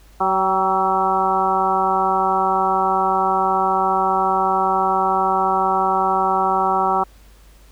harmonic tone with a mistuned harmonic, 188.9 Hz, F#3, 36 cents sharp, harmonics 1 / 2 / 3 / 4 / 5 / 6 / 7, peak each -30 / -25 / -30 / -19 / -22 / -23 / -23 dBFS, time 0.2-7.04 s, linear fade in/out 10 ms, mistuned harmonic 4, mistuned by +32 cents, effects added 50 Hz sine -45 dBFS peak until 7.71 s + pink hiss -53 dBFS RMS until 7.71 s

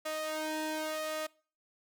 sawtooth tone with flanger, 311.1 Hz, D#4, in tune, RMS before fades -36 dBFS, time 0.05-1.27 s, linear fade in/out 10 ms, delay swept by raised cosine 1.5 to 2.05 ms, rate 0.89 Hz, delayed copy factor +0.85, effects noise-tail reverb RT60 0.4 s tail -23 dB re dry

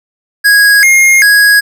square tone with pitch steps, 1653 / 2135 / 1658 Hz, G#6 / C7 / G#6, -9 / +34 / -3 cents, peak -4 dBFS, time 0.44-1.61 s, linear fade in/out 20 ms, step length 390 ms, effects none

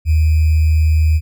sine tone with sample-and-hold, 78.4 Hz, D#2, 14 cents sharp, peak -9 dBFS, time 0.05-1.21 s, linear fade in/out 50 ms, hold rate 2450 Hz, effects none

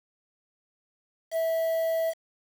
triangle tone with quantisation, 654 Hz, E5, 14 cents flat, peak -22 dBFS, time 1.31-2.14 s, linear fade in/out 50 ms, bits 7, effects none

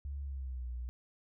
sine tone with pitch glide, 70 to 60.94 Hz, C#2 to B1, +18 to -22 cents, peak -37 dBFS, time 0.05-0.89 s, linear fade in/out 0 ms, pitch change -240 cents, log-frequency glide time 0.23-0.67 s, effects none

